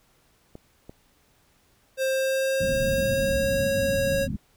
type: clicks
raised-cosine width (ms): 2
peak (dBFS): -27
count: 2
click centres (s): 0.554 / 0.895
type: tone with pitch glide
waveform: square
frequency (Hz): 529 to 548.3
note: C5 to C#5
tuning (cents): +19 to -19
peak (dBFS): -23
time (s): 1.97-4.28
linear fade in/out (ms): 50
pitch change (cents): +62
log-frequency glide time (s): 2.1-3.65
type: low-pass noise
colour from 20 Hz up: white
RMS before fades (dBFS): -30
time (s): 2.6-4.37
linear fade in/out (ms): 10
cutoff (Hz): 250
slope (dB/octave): 48
effects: pink hiss -63 dBFS RMS until 4.56 s